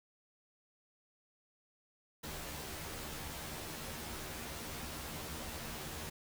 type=noise with comb filter; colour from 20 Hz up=pink; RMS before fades=-44 dBFS; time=2.23-6.1 s; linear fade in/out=10 ms; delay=13 ms; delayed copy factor=+0.85; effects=none